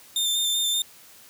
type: tone with vibrato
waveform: sawtooth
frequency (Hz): 3594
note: A7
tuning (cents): +36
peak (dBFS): -19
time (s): 0.16-0.82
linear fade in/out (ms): 2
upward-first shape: square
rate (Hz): 5.2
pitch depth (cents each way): 15
effects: white hiss -50 dBFS RMS until 1.29 s + high-pass 60 Hz 12 dB/octave